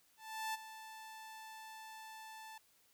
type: tone with ADSR envelope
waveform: sawtooth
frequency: 880 Hz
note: A5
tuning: in tune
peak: -33 dBFS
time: 0.17-2.58 s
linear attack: 370 ms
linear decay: 22 ms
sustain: -13 dB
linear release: 4 ms
effects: white hiss -71 dBFS RMS until 2.93 s